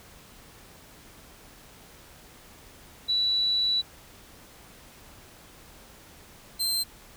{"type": "tone pair in turn", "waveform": ["sine", "sawtooth"], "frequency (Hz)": [3943, 4130], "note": ["B7", "C8"], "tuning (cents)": [-4, -23], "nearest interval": "minor second", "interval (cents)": 81, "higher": "second", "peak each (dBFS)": -22, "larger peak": "neither", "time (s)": [[3.08, 3.82], [6.59, 6.84]], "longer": "first", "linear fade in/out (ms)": 20, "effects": ["pink hiss -51 dBFS RMS until 7.16 s"]}